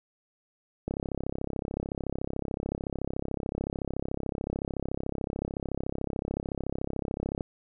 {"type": "click train", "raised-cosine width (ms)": 2, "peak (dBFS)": -18, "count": 221, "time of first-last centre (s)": [0.88, 7.408], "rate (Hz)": 33.7, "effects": []}